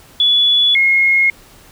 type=tone pair in turn; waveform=sine; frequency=3421 / 2155 Hz; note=A7 / C#7; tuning=-49 / -49 cents; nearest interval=minor sixth; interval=800 cents; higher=first; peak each=-9 dBFS; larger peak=neither; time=0.2-0.75 / 0.75-1.3 s; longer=neither; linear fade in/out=2 ms; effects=pink hiss -44 dBFS RMS until 1.71 s